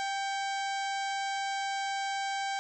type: harmonic tone with a mistuned harmonic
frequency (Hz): 787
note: G5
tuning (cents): +7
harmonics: 1 / 2 / 3 / 4 / 5 / 6 / 7 / 8 / 9 / 10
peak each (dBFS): -32 / -38 / -42 / -44 / -46 / -48 / -49 / -50 / -51 / -52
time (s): 0-2.59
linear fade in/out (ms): 0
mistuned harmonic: 3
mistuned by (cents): -76
effects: none